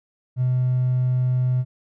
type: tone with hard clipping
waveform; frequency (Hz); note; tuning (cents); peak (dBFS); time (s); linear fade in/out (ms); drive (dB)
triangle; 126.6; B2; +43; -18; 0.36-1.65; 50; 4
effects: none